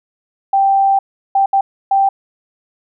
sine tone bursts at uneven times, 784 Hz, G5, in tune, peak -9 dBFS, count 4, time 0.53-0.99 / 1.35-1.46 / 1.53-1.61 / 1.91-2.09 s, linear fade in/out 5 ms, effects none

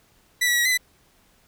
sawtooth tone with pitch steps, 1974 / 1940 / 1929 / 1913 / 2029 / 1991 Hz, B6 / B6 / B6 / A#6 / B6 / B6, -1 / -31 / -41 / +44 / +46 / +14 cents, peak -15 dBFS, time 0.41-0.776 s, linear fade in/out 10 ms, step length 61 ms, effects pink hiss -60 dBFS RMS until 1.47 s

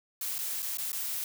blue noise with dropouts, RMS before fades -34 dBFS, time 0.21-1.24 s, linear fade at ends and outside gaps 2 ms, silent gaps 0.383-0.388 / 0.622-0.626 / 0.772-0.783 / 0.919-0.929 s, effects none

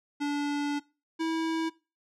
square tone pair in turn, 289.3 / 324.7 Hz, D4 / E4, -26 / -26 cents, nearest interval major second, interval 200 cents, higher second, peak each -28 dBFS, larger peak neither, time 0.2-0.8 / 1.19-1.7 s, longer first, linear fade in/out 20 ms, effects noise-tail reverb RT60 0.3 s tail -21 dB re dry + low-pass 6000 Hz 12 dB/octave

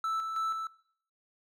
triangle tone with tremolo, 1318.5 Hz, E6, in tune, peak -27 dBFS, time 0.04-0.67 s, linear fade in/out 2 ms, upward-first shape square, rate 3.1 Hz, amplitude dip 45%, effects noise-tail reverb RT60 0.6 s tail -20 dB re dry

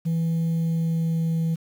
sine tone with pitch glide, 164.81 to 163.58 Hz, E3 to E3, 0 to -13 cents, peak -18 dBFS, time 0.05-1.56 s, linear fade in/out 20 ms, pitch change -13 cents, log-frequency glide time 0.53-1.38 s, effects tanh soft clip ceiling -20 dBFS + 8-bit

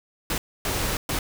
pink noise bursts at uneven times, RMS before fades -26 dBFS, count 3, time 0.3-0.38 / 0.65-0.97 / 1.09-1.19 s, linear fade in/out 2 ms, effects none

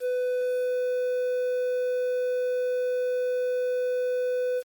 triangle tone with quantisation, 500 Hz, B4, 21 cents sharp, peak -22 dBFS, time 0-4.63 s, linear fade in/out 50 ms, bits 8, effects Opus 24 kbps

